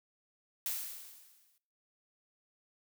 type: noise with exponential decay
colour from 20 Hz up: blue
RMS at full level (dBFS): -34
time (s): 0.66-1.58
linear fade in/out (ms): 1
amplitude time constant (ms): 200
effects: noise-tail reverb RT60 0.5 s tail -20 dB re dry